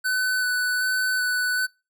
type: tone with vibrato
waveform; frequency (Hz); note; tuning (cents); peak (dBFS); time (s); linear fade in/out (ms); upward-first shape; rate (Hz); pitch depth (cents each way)
square; 1500; F#6; +23; -22; 0.04-1.67; 20; square; 1.3; 10
effects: noise-tail reverb RT60 0.3 s tail -26 dB re dry